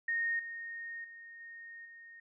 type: tone with level steps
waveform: sine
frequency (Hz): 1851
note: A#6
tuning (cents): -13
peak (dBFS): -30 / -40 / -48 / -46 / -50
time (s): 0.08-2.2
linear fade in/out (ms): 5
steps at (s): 0.39 / 1.04 / 1.4 / 1.85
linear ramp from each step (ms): 5
effects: none